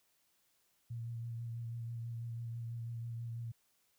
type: tone with vibrato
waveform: sine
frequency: 116.54 Hz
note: A#2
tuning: in tune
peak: -39 dBFS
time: 0.9-3.52 s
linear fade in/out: 10 ms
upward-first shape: sine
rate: 6.1 Hz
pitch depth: 22 cents each way
effects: white hiss -75 dBFS RMS until 3.98 s